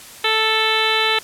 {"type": "harmonic tone", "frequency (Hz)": 440, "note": "A4", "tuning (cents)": 0, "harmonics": [1, 2, 3, 4, 5, 6, 7, 8, 9], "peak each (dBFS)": [-24, -24, -24, -24, -24, -24, -24, -24, -24], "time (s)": [0.24, 1.19], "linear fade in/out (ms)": 5, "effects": ["white hiss -39 dBFS RMS until 1.23 s", "low-pass 12000 Hz 12 dB/octave"]}